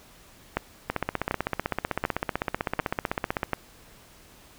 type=two click trains; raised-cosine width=0.5 ms; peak=-9 / -10 dBFS; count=5 / 41; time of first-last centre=0.57-3.533 / 0.9-3.432 s; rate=1.35 / 15.8 Hz; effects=pink hiss -53 dBFS RMS until 4.58 s